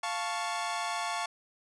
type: chord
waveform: sawtooth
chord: F augmented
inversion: none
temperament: equal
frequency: 698.5 / 880 / 1108.7 Hz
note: F5 / A5 / C#6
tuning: 0 / 0 / 0 cents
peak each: -32 dBFS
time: 0.03-1.26 s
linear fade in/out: 5 ms
effects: resampled to 22050 Hz